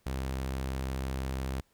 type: tone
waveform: sawtooth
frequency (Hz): 66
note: C2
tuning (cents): +16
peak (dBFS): -28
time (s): 0.06-1.61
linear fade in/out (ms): 5
effects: pink hiss -70 dBFS RMS until 1.73 s